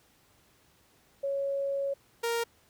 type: tone pair in turn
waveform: sine / sawtooth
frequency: 554.4 / 466.2 Hz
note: C#5 / A#4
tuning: 0 / 0 cents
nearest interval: minor third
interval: 300 cents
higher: first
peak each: -28 / -24 dBFS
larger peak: second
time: 1.23-1.94 / 2.23-2.44 s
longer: first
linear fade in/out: 10 ms
effects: pink hiss -64 dBFS RMS until 2.69 s + high-pass 60 Hz 12 dB/octave